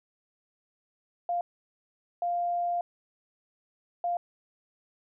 sine tone bursts at uneven times, 698.5 Hz, F5, in tune, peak -26 dBFS, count 3, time 1.29-1.41 / 2.22-2.81 / 4.04-4.17 s, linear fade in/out 2 ms, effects none

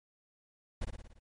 brown noise with echo, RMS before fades -33 dBFS, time 0.81-0.85 s, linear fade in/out 10 ms, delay 57 ms, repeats 6, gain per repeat -4 dB, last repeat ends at 1.192 s, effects MP3 48 kbps

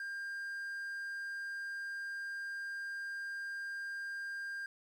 triangle tone with quantisation, 1600 Hz, G6, 35 cents sharp, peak -37 dBFS, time 0-4.66 s, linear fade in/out 2 ms, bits 11, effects none

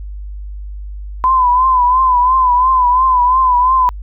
sine tone with vibrato, 1012 Hz, B5, 42 cents sharp, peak -8 dBFS, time 1.24-3.89 s, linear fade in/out 0 ms, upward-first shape triangle, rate 2.9 Hz, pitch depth 75 cents each way, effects added 50 Hz sine -24 dBFS peak until 4.02 s

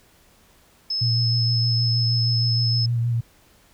sine tone, 5200 Hz, E8, 24 cents flat, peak -22 dBFS, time 0.9-2.86 s, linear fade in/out 5 ms
sine tone with vibrato, 118 Hz, A#2, 22 cents sharp, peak -19 dBFS, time 1.01-3.21 s, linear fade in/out 10 ms, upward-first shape sine, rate 6.4 Hz, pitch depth 29 cents each way
effects pink hiss -56 dBFS RMS until 3.73 s

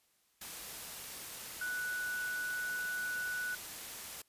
sine tone in noise, 1480 Hz, F#6, in tune, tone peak -35 dBFS, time 1.61-3.55 s, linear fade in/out 5 ms, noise white, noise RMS -45 dBFS, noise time 0.41-4.22 s, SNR +7 dB, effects white hiss -73 dBFS RMS until 4.28 s + resampled to 32000 Hz

